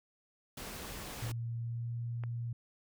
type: noise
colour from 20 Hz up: pink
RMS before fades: -44 dBFS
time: 0.57-1.32 s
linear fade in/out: 5 ms
type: tone with pitch glide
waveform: sine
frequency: 116.54 to 117.96 Hz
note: A#2 to A#2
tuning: 0 to +21 cents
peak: -35 dBFS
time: 1.22-2.53 s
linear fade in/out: 5 ms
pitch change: +21 cents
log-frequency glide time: 1.59-1.91 s
type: click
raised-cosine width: 0.5 ms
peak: -31 dBFS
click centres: 2.237 s
effects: none